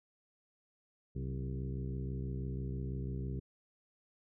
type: harmonic tone with a mistuned harmonic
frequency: 66.1 Hz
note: C2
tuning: 18 cents sharp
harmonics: 1 / 2 / 3 / 4 / 5 / 6 / 7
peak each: -40 / -39 / -45 / -49 / -52 / -49 / -58 dBFS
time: 1.15-3.4 s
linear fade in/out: 10 ms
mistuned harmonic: 3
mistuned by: -75 cents
effects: none